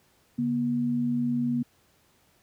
sine tone pair together, 141.61 / 241 Hz, C#3 / B3, +37 / -42 cents, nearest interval major sixth, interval 921 cents, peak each -33 / -24 dBFS, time 0.38-1.63 s, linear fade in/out 10 ms, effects pink hiss -64 dBFS RMS until 2.42 s + high-pass 60 Hz 12 dB/octave

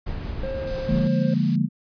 brown noise with tremolo, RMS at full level -29 dBFS, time 0.06-1.08 s, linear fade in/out 10 ms, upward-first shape triangle, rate 5.8 Hz, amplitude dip 25%
triangle tone with vibrato, 531 Hz, C5, 25 cents sharp, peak -26 dBFS, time 0.43-1.34 s, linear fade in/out 5 ms, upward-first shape sine, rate 2.1 Hz, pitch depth 14 cents each way
blue noise, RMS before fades -36 dBFS, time 0.67-1.56 s, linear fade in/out 5 ms
sine chord, Bb dominant seventh, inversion first, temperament equal, 146.83 / 174.61 / 207.7 / 233.1 Hz, D3 / F3 / Ab3 / Bb3, 0 / 0 / 0 / 0 cents, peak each -24 dBFS, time 0.86-1.69 s, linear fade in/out 50 ms
effects resampled to 11025 Hz

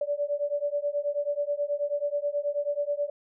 sine beating tone pair, 575 / 584.3 Hz, D5 / D5, -37 / -9 cents, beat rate 9.3 Hz, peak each -29 dBFS, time 0.01-3.1 s, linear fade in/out 5 ms, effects none

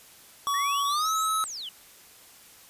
square tone with pitch glide, 1130 to 1290.6 Hz, C#6 to E6, +33 to -37 cents, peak -25 dBFS, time 0.47-1.44 s, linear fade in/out 0 ms, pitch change +230 cents, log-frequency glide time 0.88-1.07 s
sine exponential two-way sweep, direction up then down, 1790 to 10930 to 2852 Hz, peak -34 dBFS, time 0.54-1.69 s, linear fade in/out 2 ms, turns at 1.39 s
effects white hiss -52 dBFS RMS until 2.69 s + resampled to 32000 Hz

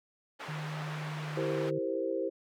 white band-pass noise, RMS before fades -43 dBFS, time 0.39-1.71 s, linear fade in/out 20 ms, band 340 to 1800 Hz, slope 12 dB/octave
sine tone with pitch glide, 153.2 to 151.53 Hz, D#3 to D#3, -27 to -45 cents, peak -36 dBFS, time 0.48-1.79 s, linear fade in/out 10 ms, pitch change -18 cents, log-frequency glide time 0.95-1.46 s
sine chord, C dominant seventh, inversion first, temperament equal, 329.6 / 392 / 466.2 / 523.3 Hz, E4 / G4 / Bb4 / C5, 0 / 0 / 0 / 0 cents, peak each -36 / -35 / -38 / -34 dBFS, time 1.36-2.3 s, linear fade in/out 20 ms
effects none

